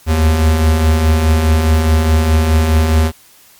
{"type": "beating tone pair", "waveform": "square", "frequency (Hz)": [74.8, 79.6], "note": ["D2", "D#2"], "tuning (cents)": [32, 40], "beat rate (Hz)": 4.8, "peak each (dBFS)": [-19, -10], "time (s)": [0.06, 3.12], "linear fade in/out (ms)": 50, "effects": ["white hiss -45 dBFS RMS until 3.59 s", "MP3 96 kbps"]}